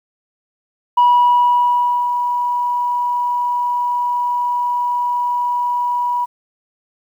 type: tone with ADSR envelope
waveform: sine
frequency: 973 Hz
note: B5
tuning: 26 cents flat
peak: -6 dBFS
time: 0.97-6.26 s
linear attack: 9 ms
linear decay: 1100 ms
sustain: -9 dB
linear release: 22 ms
effects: tanh soft clip ceiling -6 dBFS + 8-bit